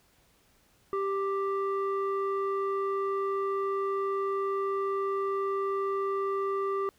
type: tone with low-pass filter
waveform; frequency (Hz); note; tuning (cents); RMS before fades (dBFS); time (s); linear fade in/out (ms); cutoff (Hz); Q
square; 392.6; G4; +3; -30; 0.93-6.89; 0; 1200; 2.2
effects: pink hiss -65 dBFS RMS until 6.98 s

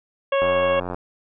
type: harmonic tone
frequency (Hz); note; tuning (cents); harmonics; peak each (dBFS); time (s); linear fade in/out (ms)
551; C#5; -11; 1 / 2 / 3 / 4 / 5 / 6; -18 / -25 / -31 / -34 / -31 / -36; 0.32-0.8; 5
type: click train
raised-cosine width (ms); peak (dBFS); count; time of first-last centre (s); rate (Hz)
1; -15; 48; 0.42-0.945; 89.5
effects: none

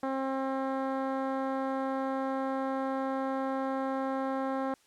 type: tone with low-pass filter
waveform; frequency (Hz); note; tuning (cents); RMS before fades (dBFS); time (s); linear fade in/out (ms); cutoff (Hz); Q
10% pulse; 267; C4; +35; -32; 0.03-4.74; 2; 1100; 0.58
effects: white hiss -65 dBFS RMS until 4.86 s + low-pass 9000 Hz 12 dB/octave

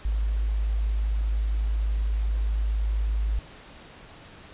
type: tone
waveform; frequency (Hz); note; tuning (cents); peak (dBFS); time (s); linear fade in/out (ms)
sine; 52.7; G#1; +26; -22; 0.05-3.39; 0
effects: pink hiss -47 dBFS RMS until 4.53 s + resampled to 8000 Hz

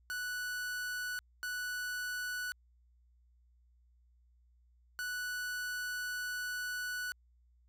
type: tone bursts at uneven times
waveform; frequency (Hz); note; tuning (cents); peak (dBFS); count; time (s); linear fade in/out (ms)
45% pulse; 1480; F#6; 0; -36; 3; 0.1-1.19 / 1.43-2.52 / 4.99-7.12; 0
effects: added 60 Hz sine -64 dBFS peak until 7.68 s

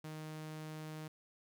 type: tone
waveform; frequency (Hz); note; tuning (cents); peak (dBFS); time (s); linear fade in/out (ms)
sawtooth; 155.56; D#3; 0; -40; 0.04-1.08; 5
effects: none

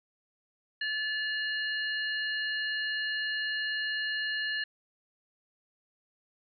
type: tone cluster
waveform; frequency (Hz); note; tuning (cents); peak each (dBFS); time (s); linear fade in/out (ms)
sine; 1732 / 2863 / 4186; A6 / F7 / C8; -28 / +42 / 0; -31 / -37 / -38; 0.81-4.64; 5
effects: none

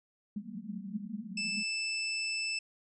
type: band-pass noise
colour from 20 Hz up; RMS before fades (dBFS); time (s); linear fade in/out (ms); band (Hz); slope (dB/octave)
pink; -41; 0.36-1.63; 2; 190 to 220; 96
type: tone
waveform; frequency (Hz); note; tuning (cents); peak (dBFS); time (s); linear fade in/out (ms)
25% pulse; 2637; E7; 0; -28; 1.37-2.59; 5
effects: resampled to 24000 Hz

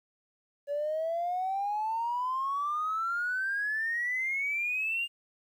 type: exponential sweep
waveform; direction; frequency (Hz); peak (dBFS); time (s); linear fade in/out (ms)
triangle; up; 566 to 2828; -25; 0.67-5.08; 50
effects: tanh soft clip ceiling -26 dBFS + 11-bit

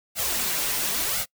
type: noise with flanger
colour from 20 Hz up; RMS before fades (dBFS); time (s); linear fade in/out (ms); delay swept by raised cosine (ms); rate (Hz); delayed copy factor
white; -26; 0.15-1.26; 50; 1.4 to 7.1; 0.95; +0.9
effects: noise-tail reverb RT60 0.1 s tail -25 dB re dry

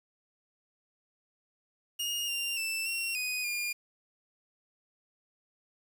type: tone with pitch steps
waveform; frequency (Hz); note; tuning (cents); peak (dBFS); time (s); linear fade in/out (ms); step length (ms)
sawtooth; 2851 / 2784 / 2656 / 2734 / 2492 / 2416; F7 / F7 / E7 / F7 / D#7 / D7; +35 / -6 / +12 / -37 / +2 / +48; -28; 1.99-3.73; 10; 290
effects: 9-bit

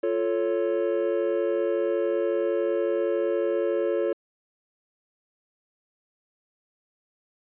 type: chord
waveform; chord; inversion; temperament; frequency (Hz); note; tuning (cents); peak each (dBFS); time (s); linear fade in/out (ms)
triangle; F augmented; none; equal; 349.2 / 440 / 554.4; F4 / A4 / C#5; 0 / 0 / 0; -25; 0.03-4.13; 5
effects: resampled to 8000 Hz

